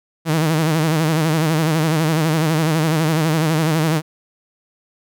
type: tone with vibrato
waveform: sawtooth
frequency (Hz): 158.2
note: D#3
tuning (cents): +29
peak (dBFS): -11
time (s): 0.25-4.02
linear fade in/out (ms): 50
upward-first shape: sine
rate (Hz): 12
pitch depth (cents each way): 84
effects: none